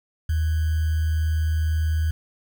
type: tone with sample-and-hold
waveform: sine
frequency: 79 Hz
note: D#2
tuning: 27 cents sharp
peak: -19 dBFS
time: 0.29-2.11 s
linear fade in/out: 5 ms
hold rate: 1575 Hz
effects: none